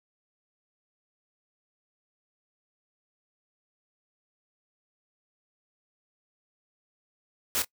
white noise with echo, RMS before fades -27 dBFS, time 7.55-7.62 s, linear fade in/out 0 ms, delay 26 ms, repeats 1, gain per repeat -11 dB, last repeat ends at 7.646 s, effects noise-tail reverb RT60 0.1 s tail -22 dB re dry

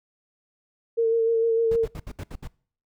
sine tone with vibrato, 455.9 Hz, A#4, 39 cents flat, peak -18 dBFS, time 0.97-1.86 s, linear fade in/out 20 ms, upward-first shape sine, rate 6.6 Hz, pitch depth 24 cents each way
brown noise bursts, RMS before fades -34 dBFS, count 7, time 1.71-2.475 s, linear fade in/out 5 ms, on 51 ms, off 68 ms
effects noise-tail reverb RT60 0.5 s tail -23 dB re dry

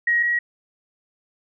sine tone pair in turn, 1892 / 1906.3 Hz, A#6 / A#6, +25 / +38 cents, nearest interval unison, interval 13 cents, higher second, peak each -16 / -18 dBFS, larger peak first, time 0.07-0.23 / 0.23-0.39 s, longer neither, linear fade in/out 5 ms, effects none

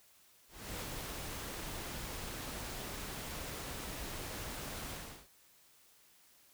pink noise with ADSR envelope, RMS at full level -41 dBFS, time 0.48-5.28 s, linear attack 320 ms, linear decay 28 ms, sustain -2 dB, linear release 370 ms, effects white hiss -65 dBFS RMS until 6.53 s

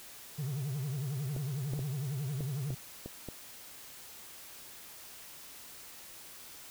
triangle tone with vibrato, 138.59 Hz, C#3, in tune, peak -31 dBFS, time 0.38-2.75 s, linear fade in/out 10 ms, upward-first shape triangle, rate 11 Hz, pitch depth 220 cents each way
clicks, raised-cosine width 2 ms, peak -27 dBFS, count 7, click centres 1.364 / 1.735 / 1.792 / 2.407 / 2.705 / 3.06 / 3.287 s
effects white hiss -50 dBFS RMS until 6.7 s

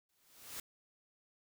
white noise with exponential growth, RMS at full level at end -42 dBFS, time 0.09-0.6 s, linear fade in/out 2 ms, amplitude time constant 110 ms, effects none

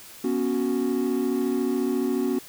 triangle chord, B suspended second, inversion none, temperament equal with one note detuned, 243 / 277.2 / 370 Hz, B3 / C#4 / F#4, -28 / 0 / 0 cents, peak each -24 dBFS, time 0.24-2.39 s, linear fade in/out 5 ms, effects tanh soft clip ceiling -13 dBFS + white hiss -45 dBFS RMS until 2.48 s

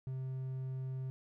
triangle tone, 131 Hz, C3, 2 cents sharp, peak -35 dBFS, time 0.07-1.1 s, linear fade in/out 0 ms, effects none

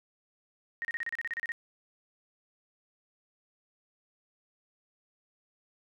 sine tone bursts, 1864.7 Hz, A#6, in tune, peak -31 dBFS, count 12, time 0.82-1.519 s, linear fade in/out 0 ms, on 28 ms, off 33 ms, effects none

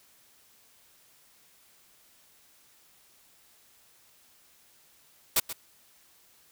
white noise with echo, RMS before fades -23 dBFS, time 5.36-5.4 s, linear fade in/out 5 ms, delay 130 ms, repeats 1, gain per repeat -13 dB, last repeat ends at 5.53 s, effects white hiss -61 dBFS RMS until 6.51 s

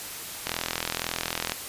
click train, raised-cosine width 0.2 ms, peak -9 dBFS, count 45, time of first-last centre 0.47-1.52 s, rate 41.9 Hz, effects white hiss -37 dBFS RMS until 1.68 s + resampled to 32000 Hz

